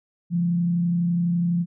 sine tone with frequency modulation, 172.7 Hz, F3, 19 cents flat, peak -19 dBFS, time 0.3-1.66 s, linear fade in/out 50 ms, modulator 32 Hz, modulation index 0.27, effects none

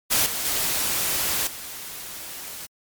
white noise with level steps, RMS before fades -20 / -28 / -24 / -36 dBFS, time 0.1-2.67 s, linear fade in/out 20 ms, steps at 0.26 / 0.45 / 1.47 s, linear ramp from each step 2 ms, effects MP3 96 kbps

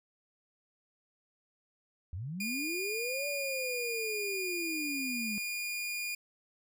sine linear two-way sweep, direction up then down, 76.6 to 580 to 202.1 Hz, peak -36 dBFS, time 2.13-5.38 s, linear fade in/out 0 ms, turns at 3.27 s
sawtooth tone, 2428 Hz, D#7, 43 cents flat, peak -31 dBFS, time 2.4-6.15 s, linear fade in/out 5 ms
effects none

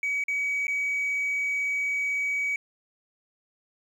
sine tone with dropouts, 2269 Hz, C#7, 40 cents sharp, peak -23 dBFS, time 0.03-2.56 s, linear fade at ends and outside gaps 2 ms, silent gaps 0.239-0.282 / 0.669-0.68 s, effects tanh soft clip ceiling -22 dBFS + 9-bit

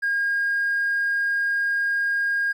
triangle tone, 1623 Hz, G#6, 40 cents flat, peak -17 dBFS, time 0.02-2.53 s, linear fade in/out 20 ms, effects tanh soft clip ceiling -17 dBFS

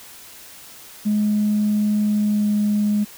sine tone with pitch glide, 210 to 208.3 Hz, G#3 to G#3, +19 to +5 cents, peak -15 dBFS, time 1.05-3.05 s, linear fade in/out 20 ms, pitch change -14 cents, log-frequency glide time 2.01-2.59 s, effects tanh soft clip ceiling -12 dBFS + white hiss -42 dBFS RMS until 3.17 s

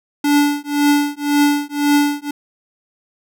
square tone with tremolo, 290.1 Hz, D4, 21 cents flat, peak -10 dBFS, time 0.24-2.31 s, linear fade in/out 5 ms, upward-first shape triangle, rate 1.9 Hz, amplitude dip 100%, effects none

